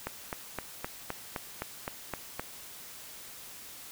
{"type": "click train", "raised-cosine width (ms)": 0.5, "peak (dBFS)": -18, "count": 10, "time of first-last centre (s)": [0.07, 2.396], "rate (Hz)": 3.87, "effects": ["white hiss -47 dBFS RMS until 3.91 s"]}